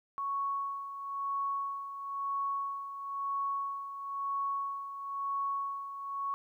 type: tone with tremolo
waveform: sine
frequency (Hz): 1110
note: C#6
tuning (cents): +2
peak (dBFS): -30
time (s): 0.18-6.34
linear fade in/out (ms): 0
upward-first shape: sine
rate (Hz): 1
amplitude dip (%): 65
effects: 12-bit